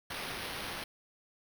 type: noise with sample-and-hold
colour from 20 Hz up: blue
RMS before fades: -40 dBFS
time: 0.1-0.84 s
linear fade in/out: 5 ms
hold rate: 7350 Hz
effects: none